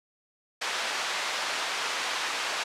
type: band-pass noise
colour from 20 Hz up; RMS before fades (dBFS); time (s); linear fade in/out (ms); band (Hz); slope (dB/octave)
pink; -31; 0.61-2.64; 10; 890 to 5400; 12
effects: low-pass 11000 Hz 12 dB/octave